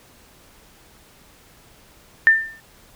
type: tone with exponential decay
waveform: sine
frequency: 1792 Hz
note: A6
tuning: 31 cents sharp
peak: -6 dBFS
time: 2.27-2.6 s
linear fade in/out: 0 ms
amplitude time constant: 70 ms
effects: pink hiss -51 dBFS RMS until 2.95 s